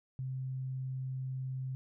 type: tone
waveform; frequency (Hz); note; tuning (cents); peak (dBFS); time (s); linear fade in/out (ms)
sine; 130.81; C3; 0; -35; 0.19-1.75; 0
effects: none